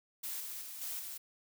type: noise with level steps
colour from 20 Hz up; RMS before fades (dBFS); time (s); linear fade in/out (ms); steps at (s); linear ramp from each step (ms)
blue; -40 / -43 / -46 / -40 / -44; 0.23-1.18; 10; 0.4 / 0.61 / 0.81 / 0.99; 5
effects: none